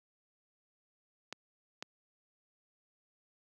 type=clicks; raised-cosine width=0.2 ms; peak=-22 dBFS; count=2; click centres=1.326 / 1.825 s; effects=high-pass 200 Hz 12 dB/octave